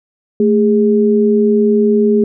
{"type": "tone pair together", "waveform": "sine", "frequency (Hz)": [220, 411.2], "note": ["A3", "G#4"], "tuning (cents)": [0, -17], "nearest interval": "major seventh", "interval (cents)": 1083, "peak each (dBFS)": -11, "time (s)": [0.4, 2.24], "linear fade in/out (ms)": 2, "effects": []}